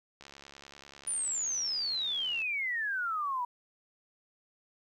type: click train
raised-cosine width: 0.2 ms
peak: -32 dBFS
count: 156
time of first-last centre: 0.21-2.418 s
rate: 70.2 Hz
type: exponential sweep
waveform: sine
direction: down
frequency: 9680 to 953 Hz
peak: -30 dBFS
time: 1.07-3.45 s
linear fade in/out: 5 ms
effects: 11-bit